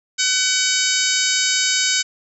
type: harmonic tone with a mistuned harmonic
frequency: 755 Hz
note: F#5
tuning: 35 cents sharp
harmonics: 2 / 3 / 4 / 5 / 6 / 7 / 8 / 9 / 10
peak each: -25 / -25 / -25 / -25 / -25 / -25 / -25 / -25 / -25 dBFS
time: 0.18-2.03 s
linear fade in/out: 20 ms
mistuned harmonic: 7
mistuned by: -53 cents
effects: none